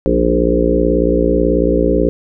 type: harmonic tone with a mistuned harmonic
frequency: 58.27 Hz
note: A#1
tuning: in tune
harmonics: 1 / 3 / 4 / 5 / 6 / 7 / 8 / 9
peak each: -18 / -20 / -23 / -17 / -22 / -17 / -20 / -18 dBFS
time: 0.06-2.09 s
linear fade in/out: 0 ms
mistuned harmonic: 5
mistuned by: +30 cents
effects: none